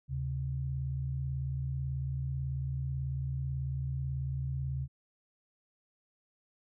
sine tone pair together, 75.09 / 133.3 Hz, D2 / C3, +39 / +33 cents, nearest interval minor seventh, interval 994 cents, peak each -37 / -33 dBFS, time 0.08-4.88 s, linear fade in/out 50 ms, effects none

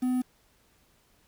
triangle tone with quantisation, 252.5 Hz, B3, 39 cents sharp, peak -22 dBFS, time 0.02-0.22 s, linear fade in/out 10 ms, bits 8, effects pink hiss -65 dBFS RMS until 1.27 s

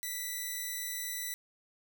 5% pulse tone, 1975.5 Hz, B6, in tune, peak -25 dBFS, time 0.03-1.34 s, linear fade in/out 0 ms, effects none

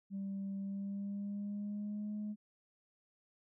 sine tone with pitch glide, 196 to 210.1 Hz, G3 to G#3, 0 to +20 cents, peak -36 dBFS, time 0.1-2.36 s, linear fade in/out 50 ms, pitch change +120 cents, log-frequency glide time 0.59-2.14 s, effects tanh soft clip ceiling -35 dBFS

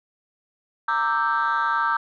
sine chord, E half-diminished seventh, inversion second, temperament equal with one note detuned, 923.8 / 1174.7 / 1318.5 / 1568 Hz, Bb5 / D6 / E6 / G6, -16 / 0 / 0 / 0 cents, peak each -24 dBFS, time 0.88-1.97 s, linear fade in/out 5 ms, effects tanh soft clip ceiling -14 dBFS

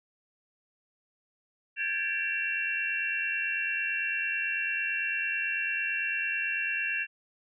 sine tone cluster, 1586 / 1666 / 1755 / 2332 / 2724 Hz, G6 / G#6 / A6 / D7 / F7, +20 / +5 / -5 / -13 / -44 cents, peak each -38 / -35 / -38 / -38 / -30 dBFS, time 1.76-7.07 s, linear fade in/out 50 ms, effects none

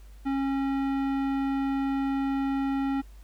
sine tone with tanh clipping, 272.9 Hz, C#4, 27 cents flat, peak -27 dBFS, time 0.25-3.02 s, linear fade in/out 20 ms, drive 16 dB, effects added 50 Hz sine -45 dBFS peak until 3.23 s + pink hiss -61 dBFS RMS until 3.23 s

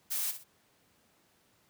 blue noise with echo, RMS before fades -33 dBFS, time 0.1-0.32 s, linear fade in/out 20 ms, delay 62 ms, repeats 2, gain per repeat -10 dB, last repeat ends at 0.444 s, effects pink hiss -68 dBFS RMS until 1.69 s + high-pass 100 Hz 12 dB/octave

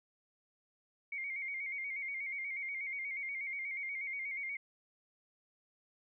sine tone with vibrato, 2178 Hz, C#7, 31 cents flat, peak -37 dBFS, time 1.12-4.57 s, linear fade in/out 5 ms, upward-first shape square, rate 8.3 Hz, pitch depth 53 cents each way, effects none

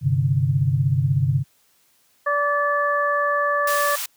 sine chord, G suspended fourth, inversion none, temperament just, 98 / 130.67 / 147 Hz, G2 / C3 / D3, 0 / -2 / +2 cents, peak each -24 / -19 / -21 dBFS, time 0.01-1.44 s, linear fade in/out 50 ms
harmonic tone, 579 Hz, D5, 25 cents flat, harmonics 1 / 2 / 3, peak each -23 / -21 / -24 dBFS, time 2.26-3.96 s, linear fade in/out 10 ms
white high-pass noise, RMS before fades -28 dBFS, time 3.67-4.06 s, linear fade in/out 5 ms, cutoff 890 Hz, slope 24 dB/octave
effects white hiss -61 dBFS RMS until 4.16 s + high-pass 60 Hz 12 dB/octave

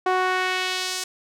sawtooth tone with band-pass filter sweep, 370 Hz, F#4, in tune, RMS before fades -24 dBFS, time 0.06-1.04 s, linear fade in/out 5 ms, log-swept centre 870 to 6800 Hz, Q 1.1, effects none

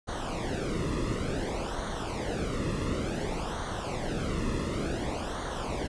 brown noise with flanger, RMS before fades -32 dBFS, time 0.07-5.88 s, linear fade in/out 20 ms, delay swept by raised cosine 0.39 to 1.33 ms, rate 0.56 Hz, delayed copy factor -0.75, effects resampled to 22050 Hz

